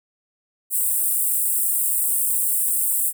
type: high-pass noise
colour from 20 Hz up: pink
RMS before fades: -21 dBFS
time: 0.7-3.13 s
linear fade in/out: 50 ms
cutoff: 8000 Hz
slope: 96 dB/octave
effects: none